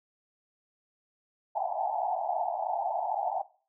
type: band-pass noise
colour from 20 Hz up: pink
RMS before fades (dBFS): -31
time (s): 1.55-3.42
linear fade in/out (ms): 10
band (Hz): 660 to 880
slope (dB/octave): 96
effects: noise-tail reverb RT60 0.4 s tail -18 dB re dry